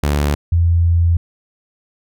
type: tone pair in turn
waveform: sawtooth / sine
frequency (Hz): 72.8 / 84.98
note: D2 / F2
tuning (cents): -15 / -47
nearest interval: minor third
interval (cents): 268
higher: second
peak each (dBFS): -10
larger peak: neither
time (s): 0.03-0.35 / 0.52-1.17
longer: second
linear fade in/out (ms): 5
effects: none